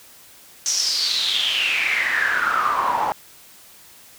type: noise with band-pass filter sweep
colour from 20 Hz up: pink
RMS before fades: -21 dBFS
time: 0.66-3.12 s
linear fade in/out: 0 ms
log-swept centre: 6100 to 830 Hz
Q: 8.1
effects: white hiss -47 dBFS RMS until 4.18 s